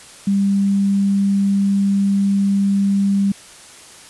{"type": "tone", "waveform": "sine", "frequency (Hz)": 198.1, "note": "G3", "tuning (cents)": 18, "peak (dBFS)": -13, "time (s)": [0.27, 3.32], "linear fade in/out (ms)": 5, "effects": ["white hiss -41 dBFS RMS until 4.09 s", "resampled to 24000 Hz"]}